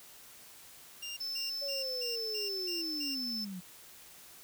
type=tone bursts; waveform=25% pulse; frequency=2794 Hz; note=F7; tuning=in tune; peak=-35 dBFS; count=7; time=1.02-3.15 s; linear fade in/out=10 ms; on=150 ms; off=180 ms
type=tone; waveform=triangle; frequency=5274 Hz; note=E8; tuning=in tune; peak=-34 dBFS; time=1.2-3.45 s; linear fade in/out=10 ms
type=linear sweep; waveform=sine; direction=down; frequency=572 to 174.61 Hz; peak=-39 dBFS; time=1.61-3.61 s; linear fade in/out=20 ms
effects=white hiss -54 dBFS RMS until 4.43 s